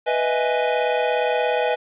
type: chord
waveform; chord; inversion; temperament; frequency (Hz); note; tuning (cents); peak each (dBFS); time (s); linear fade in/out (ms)
square; E major seventh; second; equal; 493.9 / 622.3 / 659.3 / 830.6; B4 / D#5 / E5 / G#5; 0 / 0 / 0 / 0; -23 / -25 / -29 / -25; 0.06-1.76; 20
effects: resampled to 8000 Hz + 9-bit